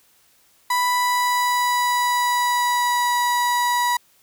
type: tone with pitch glide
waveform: 35% pulse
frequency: 987.8 to 972 Hz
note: B5 to B5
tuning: 0 to -28 cents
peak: -16 dBFS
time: 0.7-3.97 s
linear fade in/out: 5 ms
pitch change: -28 cents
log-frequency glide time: 0.88-3.17 s
effects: white hiss -58 dBFS RMS until 4.22 s